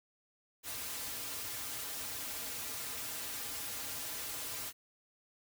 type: noise with comb filter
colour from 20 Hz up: white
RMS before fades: -41 dBFS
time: 0.63-4.73 s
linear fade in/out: 50 ms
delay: 5.4 ms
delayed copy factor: -0.85
effects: none